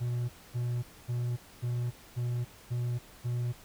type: tone bursts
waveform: triangle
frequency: 121.3 Hz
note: B2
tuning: 31 cents flat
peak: -27 dBFS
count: 7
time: 0-3.53 s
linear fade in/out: 20 ms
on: 290 ms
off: 250 ms
effects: pink hiss -54 dBFS RMS until 3.64 s